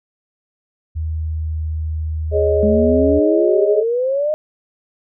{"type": "tone with pitch glide", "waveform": "sine", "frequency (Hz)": [79.2, 78.56], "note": ["D#2", "D#2"], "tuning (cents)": [31, 17], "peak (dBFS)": -19, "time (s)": [0.95, 3.2], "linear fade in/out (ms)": 20, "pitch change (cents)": -14, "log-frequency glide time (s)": [1.08, 1.61]}
{"type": "chord", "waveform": "sine", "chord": "Ab suspended fourth", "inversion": "none", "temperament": "just", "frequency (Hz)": [415.3, 553.7, 623], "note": ["Ab4", "Db5", "Eb5"], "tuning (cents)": [0, -2, 2], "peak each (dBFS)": [-16, -22, -17], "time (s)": [2.31, 3.84], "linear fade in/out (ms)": 50}
{"type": "exponential sweep", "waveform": "sine", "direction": "up", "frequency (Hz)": [207.7, 622.3], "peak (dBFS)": -15, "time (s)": [2.63, 4.34], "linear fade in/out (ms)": 0}
{"effects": []}